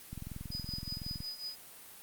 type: click train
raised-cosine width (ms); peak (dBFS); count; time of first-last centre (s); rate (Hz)
5; -29; 24; 0.13-1.205; 21.4
type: tone with tremolo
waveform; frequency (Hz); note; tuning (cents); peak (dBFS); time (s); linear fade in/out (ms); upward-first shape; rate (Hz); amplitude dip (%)
sine; 4970; D#8; -3; -35; 0.51-1.56; 10; triangle; 5.5; 90
effects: white hiss -52 dBFS RMS until 2.02 s + Opus 32 kbps